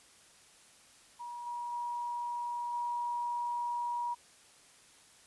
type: tone with level steps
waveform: sine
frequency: 958 Hz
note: A#5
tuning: 47 cents sharp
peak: -40 / -36 / -34 / -32 dBFS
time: 1.19-4.15 s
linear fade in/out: 20 ms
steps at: 1.46 / 1.72 / 2.73 s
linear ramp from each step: 10 ms
effects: white hiss -60 dBFS RMS until 5.26 s + resampled to 24000 Hz